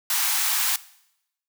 white high-pass noise, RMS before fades -23 dBFS, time 0.1-0.76 s, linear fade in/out 2 ms, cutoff 760 Hz, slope 96 dB/octave, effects noise-tail reverb RT60 0.8 s tail -19 dB re dry

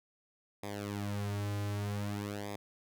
sawtooth tone with flanger, 102.2 Hz, G#2, 27 cents flat, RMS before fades -37 dBFS, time 0.63-2.56 s, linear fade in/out 5 ms, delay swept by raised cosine 0.69 to 4.39 ms, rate 0.53 Hz, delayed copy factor -0.9, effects none

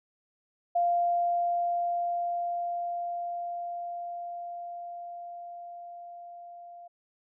sine tone with level ramp, 696 Hz, F5, 6 cents flat, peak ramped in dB -22 to -44 dBFS, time 0.75-6.88 s, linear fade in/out 10 ms, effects none

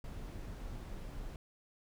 brown noise, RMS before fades -44 dBFS, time 0.04-1.36 s, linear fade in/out 2 ms, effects none

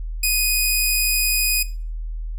10% pulse tone, 2489 Hz, D#7, in tune, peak -8 dBFS, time 0.23-1.63 s, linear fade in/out 5 ms, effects noise-tail reverb RT60 0.4 s tail -19 dB re dry + added 40 Hz sine -25 dBFS peak until 2.38 s

